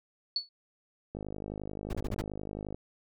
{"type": "tone with exponential decay", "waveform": "sine", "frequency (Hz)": 4435, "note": "C#8", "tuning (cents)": 0, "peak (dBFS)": -24, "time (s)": [0.36, 0.49], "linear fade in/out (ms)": 2, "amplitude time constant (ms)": 27}
{"type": "click train", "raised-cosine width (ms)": 2, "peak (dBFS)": -25, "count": 83, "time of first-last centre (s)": [1.15, 2.745], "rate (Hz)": 51.4}
{"type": "noise bursts", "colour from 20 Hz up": "brown", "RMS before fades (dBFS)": -32, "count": 5, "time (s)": [1.9, 2.216], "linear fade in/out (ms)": 5, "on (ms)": 32, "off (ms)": 39}
{"effects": []}